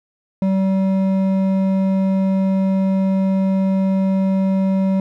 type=tone with hard clipping; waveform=triangle; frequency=191.7 Hz; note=G3; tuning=38 cents flat; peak=-16 dBFS; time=0.42-5 s; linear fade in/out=2 ms; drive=12 dB; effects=none